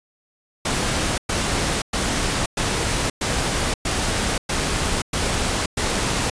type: noise bursts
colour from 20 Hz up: pink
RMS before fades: -22 dBFS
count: 9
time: 0.65-6.3 s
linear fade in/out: 5 ms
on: 530 ms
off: 110 ms
effects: resampled to 22050 Hz

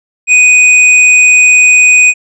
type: tone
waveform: square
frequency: 2489 Hz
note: D#7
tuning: in tune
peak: -3 dBFS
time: 0.27-2.14 s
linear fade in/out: 50 ms
effects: resampled to 22050 Hz

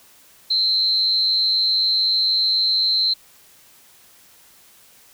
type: tone with amplitude modulation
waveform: sine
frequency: 4098 Hz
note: C8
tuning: 37 cents flat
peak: -13 dBFS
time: 0.5-3.14 s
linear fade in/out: 10 ms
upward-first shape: sine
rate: 253 Hz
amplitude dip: 60%
effects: white hiss -51 dBFS RMS until 5.13 s

